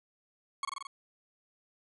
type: tone with echo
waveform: 40% pulse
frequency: 1100 Hz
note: C#6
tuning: 14 cents flat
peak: -30 dBFS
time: 0.63-0.65 s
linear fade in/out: 2 ms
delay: 44 ms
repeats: 5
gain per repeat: -2 dB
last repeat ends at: 0.87 s
effects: resampled to 24000 Hz